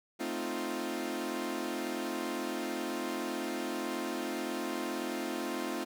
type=chord; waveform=sawtooth; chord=F dominant seventh; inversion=first; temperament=equal; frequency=220 / 261.6 / 311.1 / 349.2 Hz; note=A3 / C4 / Eb4 / F4; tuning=0 / 0 / 0 / 0 cents; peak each=-38 / -35 / -36 / -34 dBFS; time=0.19-5.85 s; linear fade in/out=20 ms; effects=none